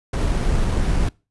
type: noise with sample-and-hold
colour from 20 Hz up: brown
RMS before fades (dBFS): -19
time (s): 0.13-1.09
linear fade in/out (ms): 5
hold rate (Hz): 7350
effects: noise-tail reverb RT60 0.3 s tail -24 dB re dry + resampled to 24000 Hz